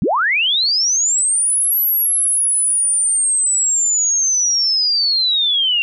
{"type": "linear two-way sweep", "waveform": "sine", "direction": "up then down", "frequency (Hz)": [125.2, 11840, 2734], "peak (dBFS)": -13, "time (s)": [0.02, 5.82], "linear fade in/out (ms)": 0, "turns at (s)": 1.8, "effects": []}